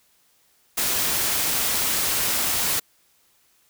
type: noise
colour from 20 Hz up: white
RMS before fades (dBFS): -23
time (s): 0.77-2.8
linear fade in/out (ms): 10
effects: white hiss -62 dBFS RMS until 3.69 s